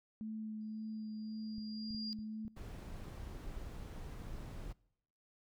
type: tone with vibrato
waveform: sine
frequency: 217.1 Hz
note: A3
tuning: 23 cents flat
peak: -40 dBFS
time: 0.21-2.48 s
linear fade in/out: 0 ms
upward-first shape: sine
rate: 1.9 Hz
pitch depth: 11 cents each way
type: tone with exponential growth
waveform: sine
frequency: 4808 Hz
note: D8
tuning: 40 cents sharp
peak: -39 dBFS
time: 0.61-2.13 s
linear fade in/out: 0 ms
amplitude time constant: 330 ms
type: clicks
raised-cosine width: 5 ms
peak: -40 dBFS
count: 11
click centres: 1.582 / 1.907 / 1.947 / 2.189 / 2.451 / 2.862 / 3.083 / 3.492 / 4.22 / 4.353 / 4.482 s
type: noise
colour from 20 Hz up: brown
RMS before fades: -46 dBFS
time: 2.56-4.73 s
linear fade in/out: 10 ms
effects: noise-tail reverb RT60 0.8 s tail -24 dB re dry